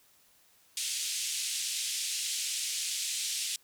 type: band-pass noise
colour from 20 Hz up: white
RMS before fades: -34 dBFS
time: 0.77-3.56 s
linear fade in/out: 2 ms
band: 2600 to 9100 Hz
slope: 24 dB/octave
effects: white hiss -64 dBFS RMS until 3.63 s